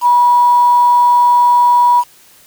sine tone with quantisation, 970 Hz, B5, 31 cents flat, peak -6 dBFS, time 0.01-2.04 s, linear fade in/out 50 ms, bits 5, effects white hiss -45 dBFS RMS until 2.46 s

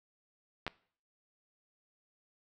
clicks, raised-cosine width 0.3 ms, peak -20 / -20 dBFS, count 2, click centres 0.666 / 0.678 s, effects noise-tail reverb RT60 0.5 s tail -21 dB re dry

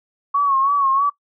sine tone with vibrato, 1108 Hz, C#6, 1 cent flat, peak -14 dBFS, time 0.34-1.1 s, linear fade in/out 10 ms, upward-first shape sine, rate 3.1 Hz, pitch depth 64 cents each way, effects noise-tail reverb RT60 0.1 s tail -22 dB re dry

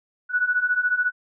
sine beating tone pair, 1466 / 1480 Hz, F#6 / F#6, -16 / 0 cents, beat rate 14 Hz, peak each -24 / -21 dBFS, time 0.29-1.12 s, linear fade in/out 50 ms, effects none

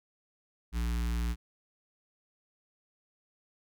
square tone with notch filter, 58.2 Hz, A#1, 2 cents flat, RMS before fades -31 dBFS, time 0.72-1.36 s, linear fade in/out 50 ms, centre 570 Hz, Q 0.69, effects none

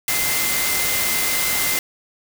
sine tone in noise, 2073 Hz, C7, 17 cents flat, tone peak -26 dBFS, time 0.08-1.79 s, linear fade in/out 2 ms, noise white, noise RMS -21 dBFS, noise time 0.08-1.79 s, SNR -8 dB, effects none

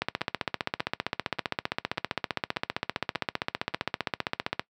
two click trains, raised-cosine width 0.3 ms, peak -18 / -10 dBFS, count 7 / 71, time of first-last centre 0.21-3.739 / 0.02-4.595 s, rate 1.7 / 15.3 Hz, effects noise-tail reverb RT60 0.1 s tail -20 dB re dry + high-pass 100 Hz 12 dB/octave

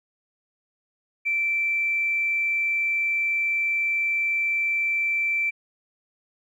triangle tone with tanh clipping, 2337 Hz, D7, 9 cents flat, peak -21 dBFS, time 1.25-5.51 s, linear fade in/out 20 ms, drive 3 dB, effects none

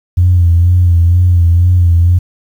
sine tone with vibrato, 87.31 Hz, F2, in tune, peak -4 dBFS, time 0.17-2.19 s, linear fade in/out 10 ms, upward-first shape sine, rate 2.1 Hz, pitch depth 53 cents each way, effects tanh soft clip ceiling 0 dBFS + 7-bit

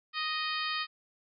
harmonic tone with a mistuned harmonic, 622.3 Hz, D#5, in tune, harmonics 2 / 3 / 4 / 5 / 6 / 7 / 8, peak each -35 / -37 / -38 / -39 / -40 / -40 / -41 dBFS, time 0.13-0.87 s, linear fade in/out 50 ms, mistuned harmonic 8, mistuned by -40 cents, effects MP3 96 kbps

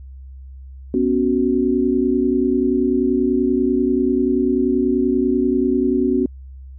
sine chord, B suspended second, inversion none, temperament equal, 246.9 / 277.2 / 370 Hz, B3 / C#4 / F#4, 0 / 0 / 0 cents, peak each -19 dBFS, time 0.94-6.26 s, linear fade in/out 2 ms, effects added 66 Hz sine -34 dBFS peak until 6.78 s

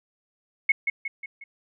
sine tone with echo, 2184 Hz, C#7, 26 cents flat, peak -15 dBFS, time 0.69-0.72 s, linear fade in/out 5 ms, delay 180 ms, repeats 4, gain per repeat -6 dB, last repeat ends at 1.44 s, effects none

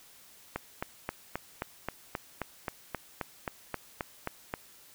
click train, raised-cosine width 0.5 ms, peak -17 dBFS, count 16, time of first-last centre 0.56-4.539 s, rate 3.77 Hz, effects white hiss -56 dBFS RMS until 4.94 s

